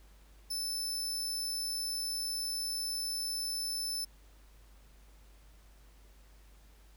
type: tone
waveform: sawtooth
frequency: 5274 Hz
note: E8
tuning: in tune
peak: -31 dBFS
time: 0.5-4.05 s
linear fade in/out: 10 ms
effects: added 50 Hz sine -56 dBFS peak until 6.96 s + pink hiss -65 dBFS RMS until 6.96 s